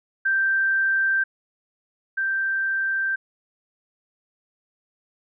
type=tone pair in turn; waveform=sine; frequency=1568 / 1568 Hz; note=G6 / G6; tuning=0 / 0 cents; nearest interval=unison; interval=0 cents; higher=neither; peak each=-18 / -21 dBFS; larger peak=first; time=0.25-1.24 / 2.17-3.16 s; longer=neither; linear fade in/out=10 ms; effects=none